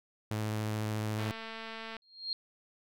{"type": "tone with vibrato", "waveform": "sawtooth", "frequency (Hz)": 107.7, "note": "A2", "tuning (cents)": -37, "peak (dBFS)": -28, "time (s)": [0.31, 1.31], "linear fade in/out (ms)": 0, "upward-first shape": "sine", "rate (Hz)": 14, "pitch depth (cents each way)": 14}
{"type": "click train", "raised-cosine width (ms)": 0.3, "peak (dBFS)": -27, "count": 175, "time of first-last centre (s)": [1.19, 1.967], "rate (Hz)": 224}
{"type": "tone with exponential growth", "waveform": "sine", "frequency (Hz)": 4230, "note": "C8", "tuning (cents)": 18, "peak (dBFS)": -29, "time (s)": [2.02, 2.33], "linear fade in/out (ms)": 1, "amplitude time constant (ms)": 67}
{"effects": []}